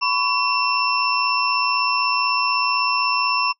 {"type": "tone cluster", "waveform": "sine", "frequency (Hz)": [1005, 1121, 2702, 5360], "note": ["B5", "C#6", "E7", "E8"], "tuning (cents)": [30, 19, 42, 28], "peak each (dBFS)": -23, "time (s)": [0.01, 3.53], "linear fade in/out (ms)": 20, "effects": ["noise-tail reverb RT60 0.1 s tail -24 dB re dry"]}